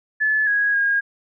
sine tone with pitch steps, 1727 / 1656 / 1629 Hz, A6 / G#6 / G#6, -33 / -5 / -34 cents, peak -16 dBFS, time 0.2-1.01 s, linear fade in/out 20 ms, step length 270 ms, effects none

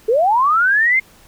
sine linear sweep, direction up, 415.3 to 2138 Hz, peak -11 dBFS, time 0.08-1 s, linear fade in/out 10 ms, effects pink hiss -48 dBFS RMS until 1.27 s

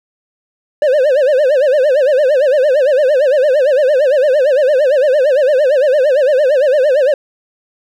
triangle tone with vibrato, 555 Hz, C#5, 2 cents sharp, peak -6 dBFS, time 0.82-7.14 s, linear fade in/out 2 ms, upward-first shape sine, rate 8.8 Hz, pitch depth 180 cents each way, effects none

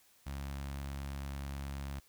sawtooth tone with notch filter, 69.3 Hz, C#2, in tune, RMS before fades -41 dBFS, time 0.26-2 s, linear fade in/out 10 ms, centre 420 Hz, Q 1.3, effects white hiss -66 dBFS RMS until 2.08 s

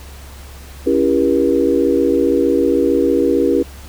sine chord, C# diminished seventh, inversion none, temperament just, 277.2 / 332.6 / 399.1 / 479 Hz, C#4 / E4 / G4 / Bb4, 0 / +16 / +31 / +47 cents, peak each -17 dBFS, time 0.86-3.63 s, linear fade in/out 10 ms, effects added 69 Hz sine -34 dBFS peak until 3.88 s + pink hiss -40 dBFS RMS until 3.88 s

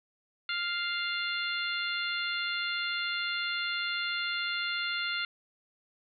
harmonic tone, 698.5 Hz, F5, in tune, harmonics 2 / 3 / 4 / 5 / 6, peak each -34 / -36 / -37 / -38 / -39 dBFS, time 0.49-5.25 s, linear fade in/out 2 ms, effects none

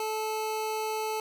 square tone pair together, 435 / 870 Hz, A4 / A5, -20 / -20 cents, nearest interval octave, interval 1200 cents, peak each -33 / -33 dBFS, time 0-1.2 s, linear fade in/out 2 ms, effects none

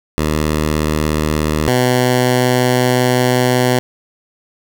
10% pulse tone pair in turn, 76.8 / 125.43 Hz, D#2 / B2, -22 / +27 cents, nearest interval minor sixth, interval 849 cents, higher second, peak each -6 / -3 dBFS, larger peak second, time 0.18-1.68 / 1.68-3.79 s, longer second, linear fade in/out 0 ms, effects none

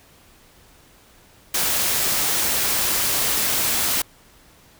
white noise, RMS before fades -21 dBFS, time 1.54-4.02 s, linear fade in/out 5 ms, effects pink hiss -52 dBFS RMS until 4.79 s

